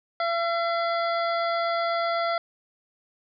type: harmonic tone with a mistuned harmonic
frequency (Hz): 677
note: E5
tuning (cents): +46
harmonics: 1 / 2 / 3 / 5 / 6 / 7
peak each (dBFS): -25 / -28 / -34 / -39 / -43 / -41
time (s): 0.2-2.38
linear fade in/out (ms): 2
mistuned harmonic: 6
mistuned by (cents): +56
effects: none